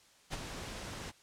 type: noise with ADSR envelope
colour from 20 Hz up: pink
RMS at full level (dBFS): -37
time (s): 0.3-1.12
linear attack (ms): 33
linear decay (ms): 25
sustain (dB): -6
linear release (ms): 29
effects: white hiss -63 dBFS RMS until 1.22 s + low-pass 8000 Hz 12 dB/octave